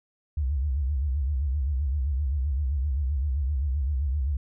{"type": "tone with vibrato", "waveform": "sine", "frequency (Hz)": 69.3, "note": "C#2", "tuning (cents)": 0, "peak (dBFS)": -23, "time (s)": [0.37, 4.37], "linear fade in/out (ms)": 5, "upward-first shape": "sine", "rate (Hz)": 7.7, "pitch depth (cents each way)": 170, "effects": []}